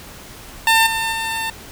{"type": "tone with level steps", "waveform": "15% pulse", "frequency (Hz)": 899, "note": "A5", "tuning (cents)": 37, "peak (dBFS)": [-5, -13, -15], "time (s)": [0.67, 1.5], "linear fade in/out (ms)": 2, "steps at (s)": [0.86, 1.12], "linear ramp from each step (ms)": 10, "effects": ["pink hiss -38 dBFS RMS until 1.71 s"]}